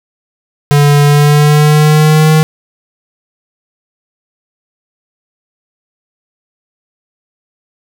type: tone with pitch glide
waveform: square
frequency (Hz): 144.9 to 156.2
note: D3 to D#3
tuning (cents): -23 to +7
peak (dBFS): -5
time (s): 0.71-2.43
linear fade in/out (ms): 0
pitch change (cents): +130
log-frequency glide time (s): 1.04-2.32
effects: none